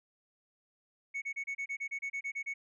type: tone bursts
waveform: sine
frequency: 2217 Hz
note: C#7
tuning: in tune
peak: -31 dBFS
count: 13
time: 1.14-2.54 s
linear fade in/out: 20 ms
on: 80 ms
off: 30 ms
effects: tanh soft clip ceiling -33 dBFS